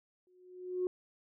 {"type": "tone with exponential growth", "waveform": "sine", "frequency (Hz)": 364.2, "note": "F#4", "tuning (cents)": -27, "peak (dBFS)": -27, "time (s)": [0.27, 0.87], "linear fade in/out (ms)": 1, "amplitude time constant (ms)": 130, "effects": ["tanh soft clip ceiling -24 dBFS"]}